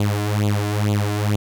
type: tone with flanger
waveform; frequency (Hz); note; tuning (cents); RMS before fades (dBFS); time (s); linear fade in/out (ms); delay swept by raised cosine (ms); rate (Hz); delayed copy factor
sawtooth; 103.83; G#2; 0; -20; 0-1.36; 5; 0.27 to 2.97; 2.2; +0.9
effects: none